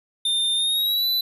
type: tone with pitch glide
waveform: square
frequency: 3613 to 3986 Hz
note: A7 to B7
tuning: +45 to +15 cents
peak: -20 dBFS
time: 0.25-1.21 s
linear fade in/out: 5 ms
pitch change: +170 cents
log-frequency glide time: 0.55-1.07 s
effects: none